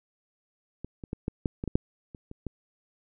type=clicks; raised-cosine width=3 ms; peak=-23 / -26 / -19 / -16 / -13 / -19 / -18 / -9 / -29 / -28 / -20 dBFS; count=11; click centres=0.846 / 1.038 / 1.131 / 1.281 / 1.458 / 1.639 / 1.677 / 1.755 / 2.148 / 2.314 / 2.467 s; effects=none